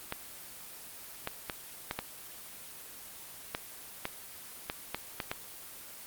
clicks, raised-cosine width 0.3 ms, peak -16 dBFS, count 11, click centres 0.124 / 1.274 / 1.498 / 1.911 / 1.99 / 3.549 / 4.054 / 4.699 / 4.946 / 5.202 / 5.315 s, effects white hiss -47 dBFS RMS until 6.06 s + Opus 24 kbps

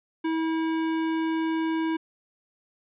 sine tone with hard clipping, 322.9 Hz, E4, 36 cents flat, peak -26 dBFS, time 0.24-1.97 s, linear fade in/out 10 ms, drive 17 dB, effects resampled to 8000 Hz

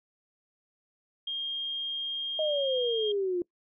sine tone, 3222 Hz, G7, 47 cents sharp, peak -30 dBFS, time 1.27-3.12 s, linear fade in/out 5 ms
sine exponential sweep, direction down, 633 to 345.3 Hz, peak -26 dBFS, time 2.39-3.42 s, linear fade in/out 2 ms
effects noise-tail reverb RT60 0.1 s tail -23 dB re dry

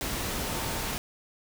sine tone in noise, 903 Hz, A5, 45 cents sharp, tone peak -43 dBFS, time 0.44-0.9 s, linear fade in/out 0 ms, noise pink, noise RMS -32 dBFS, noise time 0.01-0.98 s, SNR -14 dB, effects none

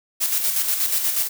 blue noise with tremolo, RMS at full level -20 dBFS, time 0.2-1.29 s, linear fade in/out 20 ms, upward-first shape square, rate 8.3 Hz, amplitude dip 45%, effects none

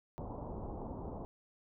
pink low-pass noise, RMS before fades -43 dBFS, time 0.18-1.25 s, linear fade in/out 0 ms, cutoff 1000 Hz, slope 48 dB/octave, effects none

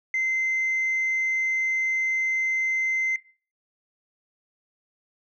sine tone, 2072 Hz, C7, 17 cents flat, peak -21 dBFS, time 0.14-3.16 s, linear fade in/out 2 ms, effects noise-tail reverb RT60 0.4 s tail -21 dB re dry + tanh soft clip ceiling -19 dBFS

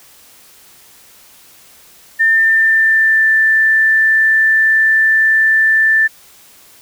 sine tone with pitch glide, 1800 to 1769.1 Hz, A6 to A6, +39 to +9 cents, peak -8 dBFS, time 2.19-6.08 s, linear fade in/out 20 ms, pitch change -30 cents, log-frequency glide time 2.29-3.3 s, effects white hiss -44 dBFS RMS until 6.81 s

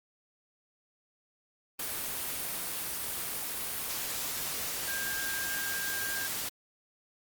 sine tone in noise, 1600 Hz, G6, 35 cents sharp, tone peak -35 dBFS, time 4.88-6.27 s, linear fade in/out 5 ms, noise white, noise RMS -35 dBFS, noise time 1.79-6.49 s, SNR -3 dB, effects Opus 32 kbps

